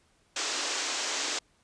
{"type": "band-pass noise", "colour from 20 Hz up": "white", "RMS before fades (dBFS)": -32, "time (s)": [0.36, 1.39], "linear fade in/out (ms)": 5, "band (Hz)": [270, 7500], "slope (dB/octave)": 48, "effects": ["pink hiss -67 dBFS RMS until 1.63 s", "resampled to 22050 Hz"]}